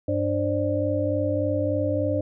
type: harmonic tone with a mistuned harmonic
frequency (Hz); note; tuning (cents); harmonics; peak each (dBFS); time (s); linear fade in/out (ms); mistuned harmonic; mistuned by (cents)
98.9; G2; +16; 1 / 3 / 5 / 6; -27 / -27 / -27 / -27; 0.08-2.21; 5; 5; +120
effects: none